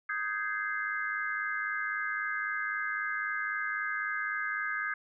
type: chord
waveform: sine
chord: Ab major seventh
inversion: second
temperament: just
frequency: 1245.9 / 1557.4 / 1661.2 / 2077 Hz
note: Eb6 / G6 / Ab6 / C7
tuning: +2 / -12 / 0 / -13 cents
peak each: -37 / -36 / -35 / -38 dBFS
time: 0.09-4.94 s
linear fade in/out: 5 ms
effects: none